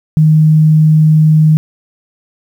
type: tone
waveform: sine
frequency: 155.56 Hz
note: D#3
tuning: in tune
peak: -4 dBFS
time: 0.17-1.57 s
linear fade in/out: 0 ms
effects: 7-bit